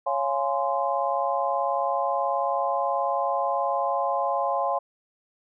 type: chord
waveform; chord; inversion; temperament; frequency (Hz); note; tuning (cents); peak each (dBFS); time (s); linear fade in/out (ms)
sine; Db major seventh; none; just; 554.4 / 693 / 831.5 / 1039.4; Db5 / F5 / Ab5 / C6; 0 / -14 / +2 / -12; -28; 0.06-4.79; 10
effects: none